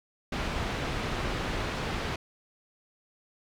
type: low-pass noise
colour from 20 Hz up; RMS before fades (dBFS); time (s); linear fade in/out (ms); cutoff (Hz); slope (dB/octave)
pink; -32; 0.32-2.16; 5; 3500; 12
effects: none